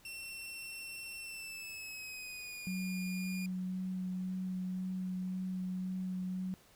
sawtooth tone with pitch glide, 2706 to 2425 Hz, E7 to D#7, +45 to -45 cents, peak -40 dBFS, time 0.05-3.46 s, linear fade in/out 2 ms, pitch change -190 cents, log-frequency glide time 1.19-2.71 s
sine tone with vibrato, 185 Hz, F#3, in tune, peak -35 dBFS, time 2.67-6.54 s, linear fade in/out 0 ms, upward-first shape sine, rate 1.9 Hz, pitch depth 10 cents each way
effects pink hiss -63 dBFS RMS until 6.75 s

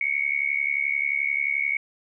sine tone with amplitude modulation, 2217 Hz, C#7, in tune, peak -18 dBFS, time 0.01-1.77 s, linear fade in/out 2 ms, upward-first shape sine, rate 71.4 Hz, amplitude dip 90%, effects none

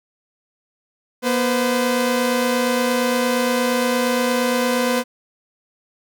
sawtooth tone pair together, 240.9 / 510.4 Hz, B3 / C5, -43 / -43 cents, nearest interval octave + minor second, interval 1300 cents, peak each -16 dBFS, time 1.22-5.04 s, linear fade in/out 50 ms, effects none

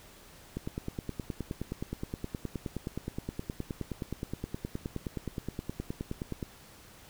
click train, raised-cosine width 3 ms, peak -21 dBFS, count 57, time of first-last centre 0.57-6.428 s, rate 9.56 Hz, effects pink hiss -54 dBFS RMS until 7.09 s

